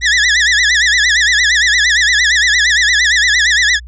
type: tone with vibrato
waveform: sawtooth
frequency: 1824 Hz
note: A#6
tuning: 38 cents flat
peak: -5 dBFS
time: 0.01-3.8 s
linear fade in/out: 50 ms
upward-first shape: sine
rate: 8.7 Hz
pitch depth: 170 cents each way
effects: added 60 Hz sine -29 dBFS peak until 3.87 s + resampled to 16000 Hz